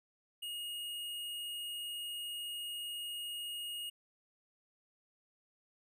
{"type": "tone", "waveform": "square", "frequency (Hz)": 2867, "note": "F7", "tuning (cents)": 45, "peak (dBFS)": -40, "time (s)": [0.42, 3.9], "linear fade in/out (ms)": 10, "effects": []}